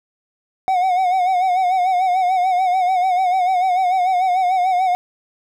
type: tone with vibrato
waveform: triangle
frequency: 737 Hz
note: F#5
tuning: 7 cents flat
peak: -12 dBFS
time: 0.68-4.95 s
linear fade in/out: 0 ms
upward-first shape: sine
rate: 6.8 Hz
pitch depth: 67 cents each way
effects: none